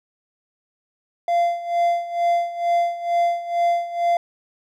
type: tone with tremolo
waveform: triangle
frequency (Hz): 690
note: F5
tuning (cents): -21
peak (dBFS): -13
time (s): 1.28-4.17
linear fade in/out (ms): 2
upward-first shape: sine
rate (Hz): 2.2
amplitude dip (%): 80
effects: none